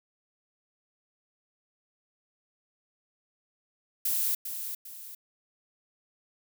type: noise with echo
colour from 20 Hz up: violet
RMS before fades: -28 dBFS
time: 4.05-4.35 s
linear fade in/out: 5 ms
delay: 400 ms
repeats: 2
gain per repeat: -8 dB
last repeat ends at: 5.15 s
effects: none